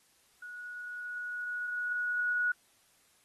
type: tone with level ramp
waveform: sine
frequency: 1460 Hz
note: F#6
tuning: 24 cents flat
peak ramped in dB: -42 to -26 dBFS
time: 0.42-2.52 s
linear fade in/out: 5 ms
effects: white hiss -67 dBFS RMS until 3.24 s + AAC 32 kbps